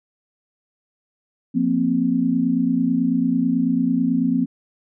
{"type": "chord", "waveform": "sine", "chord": "F suspended fourth", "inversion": "none", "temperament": "just", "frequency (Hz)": [174.61, 232.8, 261.9], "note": ["F3", "Bb3", "C4"], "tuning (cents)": [0, -2, 2], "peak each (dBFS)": [-24, -21, -19], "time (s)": [1.54, 4.46], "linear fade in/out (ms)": 20, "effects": []}